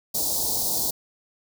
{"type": "band-stop noise", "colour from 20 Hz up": "white", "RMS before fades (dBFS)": -25, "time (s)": [0.14, 0.91], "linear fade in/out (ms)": 10, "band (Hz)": [930, 4000], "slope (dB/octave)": 48, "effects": []}